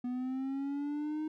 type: linear sweep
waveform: triangle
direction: up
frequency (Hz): 245 to 311.8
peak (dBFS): -31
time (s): 0.04-1.28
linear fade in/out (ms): 5
effects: none